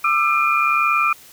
sine tone cluster, 1194 / 1335 / 2409 Hz, D6 / E6 / D7, +28 / +22 / +43 cents, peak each -19 dBFS, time 0.04-1.13 s, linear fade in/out 5 ms, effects white hiss -45 dBFS RMS until 1.32 s

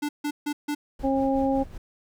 square tone bursts, 293.7 Hz, D4, in tune, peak -26 dBFS, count 4, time 0.02-0.75 s, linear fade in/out 10 ms, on 70 ms, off 150 ms
brown noise with tremolo, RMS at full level -37 dBFS, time 0.99-1.78 s, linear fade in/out 5 ms, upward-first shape sine, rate 5.4 Hz, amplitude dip 60%
harmonic tone, 270 Hz, C#4, 45 cents flat, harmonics 1 / 2 / 3, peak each -23 / -26 / -28 dBFS, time 1.03-1.64 s, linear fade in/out 20 ms
effects none

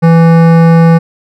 sine tone with hard clipping, 165.7 Hz, E3, 9 cents sharp, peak -4 dBFS, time 0.02-0.99 s, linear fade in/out 20 ms, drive 16 dB, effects none

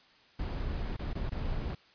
brown noise with dropouts, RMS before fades -34 dBFS, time 0.39-1.75 s, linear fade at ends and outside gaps 5 ms, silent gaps 0.967-0.992 / 1.133-1.152 / 1.295-1.318 s, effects white hiss -61 dBFS RMS until 1.94 s + resampled to 11025 Hz

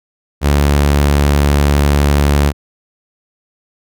sawtooth tone, 71.9 Hz, D2, 36 cents flat, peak -5 dBFS, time 0.41-2.53 s, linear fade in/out 50 ms, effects none

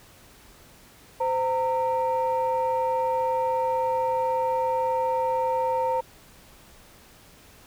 sine tone pair together, 516 / 918.1 Hz, C5 / A#5, -24 / -27 cents, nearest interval minor seventh, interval 997 cents, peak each -24 / -23 dBFS, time 1.2-6.01 s, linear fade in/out 10 ms, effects tanh soft clip ceiling -17 dBFS + pink hiss -52 dBFS RMS until 7.66 s

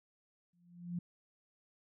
sine tone with exponential growth, 174.61 Hz, F3, in tune, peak -33 dBFS, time 0.53-0.99 s, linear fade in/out 5 ms, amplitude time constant 99 ms, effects none

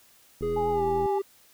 click train, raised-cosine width 3 ms, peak -25 dBFS, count 55, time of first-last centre 0.41-1.059 s, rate 83.2 Hz
triangle tone with pitch glide, 415.3 to 393.1 Hz, G#4 to G4, 0 to +5 cents, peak -23 dBFS, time 0.42-1.22 s, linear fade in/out 10 ms, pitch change -95 cents, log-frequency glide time 0.72-0.83 s
sine tone with vibrato, 830.6 Hz, G#5, in tune, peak -27 dBFS, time 0.56-1.19 s, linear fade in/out 10 ms, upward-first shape triangle, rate 10 Hz, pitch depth 39 cents each way
effects white hiss -58 dBFS RMS until 1.53 s

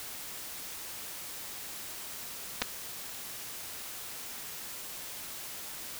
clicks, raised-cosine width 0.2 ms, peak -11 dBFS, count 2, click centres 2.618 / 2.622 s, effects white hiss -42 dBFS RMS until 5.99 s

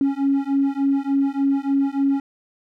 triangle beating tone pair, 274.5 / 277.9 Hz, C#4 / C#4, -17 / +4 cents, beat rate 3.4 Hz, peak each -17 / -17 dBFS, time 0.01-2.2 s, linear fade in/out 2 ms, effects tanh soft clip ceiling -13 dBFS

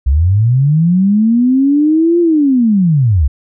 sine linear two-way sweep, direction up then down, 61.74 to 349.2 to 61.74 Hz, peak -7 dBFS, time 0.06-3.28 s, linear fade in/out 10 ms, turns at 2.2 s, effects none

